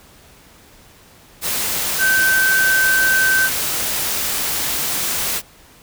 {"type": "tone in noise", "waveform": "sine", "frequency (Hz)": 1543, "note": "G6", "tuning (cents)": -28, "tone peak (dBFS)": -13, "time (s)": [1.98, 3.5], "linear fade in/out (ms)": 50, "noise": "white", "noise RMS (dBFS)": -21, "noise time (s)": [1.41, 5.42], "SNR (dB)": 5, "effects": ["pink hiss -47 dBFS RMS until 5.82 s"]}